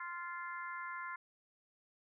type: harmonic tone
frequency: 347.8 Hz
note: F4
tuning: 7 cents flat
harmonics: 3 / 4 / 5 / 6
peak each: -44 / -46 / -48 / -50 dBFS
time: 0-1.16 s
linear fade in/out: 5 ms
effects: none